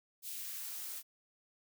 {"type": "noise with high-pass filter sweep", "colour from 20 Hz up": "blue", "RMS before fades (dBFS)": -43, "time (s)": [0.22, 1.03], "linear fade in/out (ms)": 50, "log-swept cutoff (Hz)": [3700, 210], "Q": 1, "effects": []}